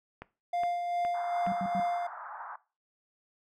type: click train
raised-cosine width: 0.5 ms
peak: -26 dBFS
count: 4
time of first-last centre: 0.22-1.465 s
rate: 2.41 Hz
type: tone with tremolo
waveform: triangle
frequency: 700 Hz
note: F5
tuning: 4 cents sharp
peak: -25 dBFS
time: 0.53-2.07 s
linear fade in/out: 5 ms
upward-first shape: sine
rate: 2.5 Hz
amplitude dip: 40%
type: band-pass noise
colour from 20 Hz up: pink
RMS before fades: -43 dBFS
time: 1.14-2.56 s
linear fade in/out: 5 ms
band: 740 to 1500 Hz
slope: 48 dB/octave
type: tone bursts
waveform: sine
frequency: 189.6 Hz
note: F#3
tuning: 43 cents sharp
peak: -32 dBFS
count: 3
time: 1.47-1.8 s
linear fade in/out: 2 ms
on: 52 ms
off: 87 ms
effects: noise-tail reverb RT60 0.3 s tail -18 dB re dry